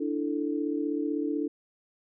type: chord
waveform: sine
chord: D suspended second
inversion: none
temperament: equal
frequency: 293.7 / 329.6 / 440 Hz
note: D4 / E4 / A4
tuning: 0 / 0 / 0 cents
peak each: -29 / -32 / -34 dBFS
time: 0-1.48 s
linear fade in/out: 10 ms
effects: none